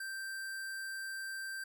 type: tone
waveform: square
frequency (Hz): 1568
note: G6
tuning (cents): 0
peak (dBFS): -40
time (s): 0-1.64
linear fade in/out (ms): 5
effects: none